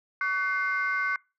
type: tone cluster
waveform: sine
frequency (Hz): 1133 / 1509 / 2107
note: C#6 / F#6 / C7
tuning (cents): +37 / +34 / +12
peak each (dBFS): -30 / -27 / -30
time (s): 0.21-1.16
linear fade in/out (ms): 2
effects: noise-tail reverb RT60 0.3 s tail -24 dB re dry + tanh soft clip ceiling -18 dBFS